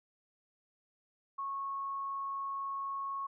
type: tone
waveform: sine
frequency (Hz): 1099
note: C#6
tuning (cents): -15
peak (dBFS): -35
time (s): 1.38-3.27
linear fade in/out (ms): 10
effects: none